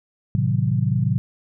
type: chord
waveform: sine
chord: A diminished seventh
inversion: none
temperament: equal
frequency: 110 / 130.81 / 155.56 / 185 Hz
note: A2 / C3 / Eb3 / Gb3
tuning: 0 / 0 / 0 / 0 cents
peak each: -22 / -21 / -25 / -25 dBFS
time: 0.35-1.18 s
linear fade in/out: 0 ms
effects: none